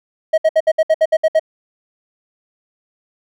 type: tone bursts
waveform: triangle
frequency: 635 Hz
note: D#5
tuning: 35 cents sharp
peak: -7 dBFS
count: 10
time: 0.33-1.396 s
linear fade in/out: 10 ms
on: 49 ms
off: 64 ms
effects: none